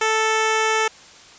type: tone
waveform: 10% pulse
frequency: 440 Hz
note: A4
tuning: in tune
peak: -9 dBFS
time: 0.01-0.88 s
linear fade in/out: 5 ms
effects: white hiss -45 dBFS RMS until 1.38 s + resampled to 16000 Hz